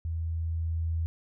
sine tone with level ramp, 82 Hz, E2, 9 cents flat, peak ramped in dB -29 to -26 dBFS, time 0.05-1.06 s, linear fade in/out 0 ms, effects none

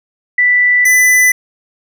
sine / square tone pair in turn, 1975.5 / 1998.5 Hz, B6 / B6, 0 / +20 cents, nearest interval unison, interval 20 cents, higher second, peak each -7 dBFS, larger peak neither, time 0.38-0.85 / 0.85-1.32 s, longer neither, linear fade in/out 5 ms, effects none

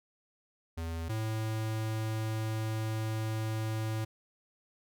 square tone pair in turn, 82.41 / 110 Hz, E2 / A2, 0 / 0 cents, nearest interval perfect fourth, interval 500 cents, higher second, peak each -35 / -32 dBFS, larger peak second, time 0.77-1.09 / 1.09-4.05 s, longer second, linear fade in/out 10 ms, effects none

